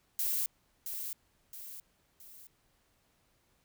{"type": "noise with echo", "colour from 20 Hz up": "violet", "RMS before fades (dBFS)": -32, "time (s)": [0.19, 0.46], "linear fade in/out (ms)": 0, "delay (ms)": 670, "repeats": 3, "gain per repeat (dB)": -7, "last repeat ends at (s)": 2.47, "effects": ["pink hiss -72 dBFS RMS until 3.64 s"]}